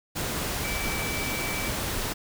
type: tone in noise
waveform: sine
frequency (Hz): 2312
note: D7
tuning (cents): -28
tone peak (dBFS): -33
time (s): 0.63-1.7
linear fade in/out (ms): 20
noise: pink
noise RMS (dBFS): -30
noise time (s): 0.15-2.14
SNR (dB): -6
effects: none